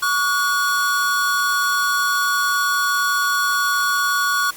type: tone pair together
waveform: square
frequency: 1133 / 1451.1 Hz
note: C#6 / F#6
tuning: +37 / -34 cents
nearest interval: major third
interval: 429 cents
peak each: -21 / -20 dBFS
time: 0.02-4.51 s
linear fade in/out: 10 ms
effects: white hiss -39 dBFS RMS until 4.56 s + Opus 48 kbps